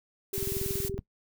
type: noise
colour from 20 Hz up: blue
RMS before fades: -35 dBFS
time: 0.33-0.89 s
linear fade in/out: 10 ms
type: tone with tremolo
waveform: sine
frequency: 391.9 Hz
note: G4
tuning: in tune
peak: -32 dBFS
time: 0.33-0.98 s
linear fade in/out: 0 ms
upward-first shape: sine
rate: 14 Hz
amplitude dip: 50%
type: click train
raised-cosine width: 5 ms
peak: -23 dBFS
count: 14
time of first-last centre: 0.38-0.99 s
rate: 21.3 Hz
effects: noise-tail reverb RT60 0.1 s tail -19 dB re dry